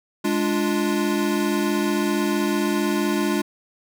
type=chord; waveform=square; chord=D diminished; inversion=second; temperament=equal; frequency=207.7 / 293.7 / 349.2 Hz; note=Ab3 / D4 / F4; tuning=0 / 0 / 0 cents; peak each=-25 dBFS; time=0.24-3.42 s; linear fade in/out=10 ms; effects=none

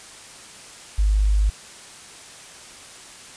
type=tone; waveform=sine; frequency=51.4 Hz; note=G#1; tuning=17 cents flat; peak=-15 dBFS; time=0.98-1.5 s; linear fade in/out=10 ms; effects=white hiss -42 dBFS RMS until 3.36 s + resampled to 22050 Hz

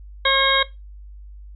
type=harmonic tone; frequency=541 Hz; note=C#5; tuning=42 cents flat; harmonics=1 / 2 / 3 / 4 / 6 / 7; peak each=-22 / -22 / -22 / -22 / -22 / -22 dBFS; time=0.25-0.63 s; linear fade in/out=5 ms; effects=noise-tail reverb RT60 0.2 s tail -17 dB re dry + added 50 Hz sine -37 dBFS peak until 1.55 s

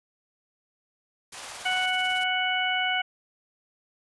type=noise with tremolo; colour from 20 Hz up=white; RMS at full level=-41 dBFS; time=1.32-2.24 s; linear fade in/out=5 ms; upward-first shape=sine; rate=18 Hz; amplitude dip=65%
type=band-pass noise; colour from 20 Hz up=pink; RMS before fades=-42 dBFS; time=1.34-1.86 s; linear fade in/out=2 ms; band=600 to 10000 Hz; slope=24 dB/octave
type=harmonic tone; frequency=740 Hz; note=F#5; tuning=in tune; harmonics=1 / 2 / 3 / 4; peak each=-29 / -29 / -29 / -29 dBFS; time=1.65-3.02 s; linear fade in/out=10 ms
effects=resampled to 24000 Hz

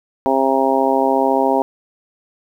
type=harmonic tone; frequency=134.1 Hz; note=C3; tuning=43 cents sharp; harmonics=2 / 3 / 4 / 5 / 6 / 7; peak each=-20 / -20 / -20 / -20 / -20 / -20 dBFS; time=0.26-1.62 s; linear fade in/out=0 ms; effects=8-bit

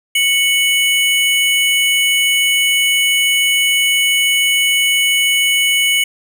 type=tone pair together; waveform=square; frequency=2217 / 2965 Hz; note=C#7 / F#7; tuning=0 / +3 cents; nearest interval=perfect fourth; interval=503 cents; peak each=-15 dBFS; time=0.15-6.04 s; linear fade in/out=5 ms; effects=none

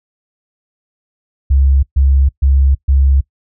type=tone bursts; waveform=sine; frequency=68.1 Hz; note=C#2; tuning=30 cents flat; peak=-7 dBFS; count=4; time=1.5-3.21 s; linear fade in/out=10 ms; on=330 ms; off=130 ms; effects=noise-tail reverb RT60 0.1 s tail -22 dB re dry

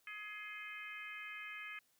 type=harmonic tone with a mistuned harmonic; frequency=420 Hz; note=G#4; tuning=19 cents sharp; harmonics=3 / 4 / 5 / 6 / 7; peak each=-54 / -51 / -49 / -50 / -59 dBFS; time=0.07-1.79 s; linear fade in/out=2 ms; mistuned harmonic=7; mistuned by=+82 cents; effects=white hiss -75 dBFS RMS until 1.99 s

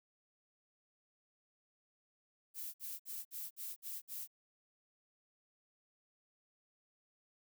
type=noise bursts; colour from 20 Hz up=violet; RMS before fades=-44 dBFS; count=7; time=2.54-4.276 s; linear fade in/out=50 ms; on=200 ms; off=56 ms; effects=none

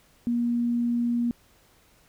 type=tone; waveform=sine; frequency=238 Hz; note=A#3; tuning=36 cents sharp; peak=-22 dBFS; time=0.27-1.31 s; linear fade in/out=0 ms; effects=pink hiss -60 dBFS RMS until 2.08 s

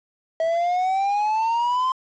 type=exponential sweep; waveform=triangle; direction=up; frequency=645 to 1046.5 Hz; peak=-17 dBFS; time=0.4-1.92 s; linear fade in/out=2 ms; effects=resampled to 16000 Hz + 8-bit

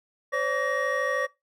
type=tone cluster; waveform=triangle; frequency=518 / 571 / 1146 / 1875 Hz; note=C5 / D5 / D6 / A#6; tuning=-17 / -49 / -43 / +10 cents; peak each=-28 dBFS; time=0.32-1.27 s; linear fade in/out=20 ms; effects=noise-tail reverb RT60 0.2 s tail -20 dB re dry

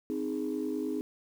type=chord; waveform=sine; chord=Ab major; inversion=first; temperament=equal; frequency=261.6 / 311.1 / 415.3 Hz; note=C4 / Eb4 / Ab4; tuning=0 / 0 / 0 cents; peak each=-34 / -33 / -35 dBFS; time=0.1-1.01 s; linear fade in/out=0 ms; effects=tanh soft clip ceiling -23 dBFS + 9-bit

